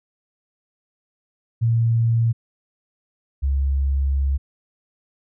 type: tone pair in turn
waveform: sine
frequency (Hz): 115.3 / 68.56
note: A#2 / C#2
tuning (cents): -19 / -18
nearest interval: major sixth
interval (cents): 899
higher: first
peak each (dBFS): -15 / -17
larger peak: first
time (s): 1.61-2.33 / 3.42-4.38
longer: second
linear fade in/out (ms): 20
effects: none